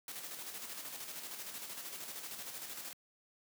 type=noise with tremolo; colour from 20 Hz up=white; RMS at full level=-44 dBFS; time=0.08-2.93 s; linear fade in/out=2 ms; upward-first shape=square; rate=13 Hz; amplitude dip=40%; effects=high-pass 150 Hz 12 dB/octave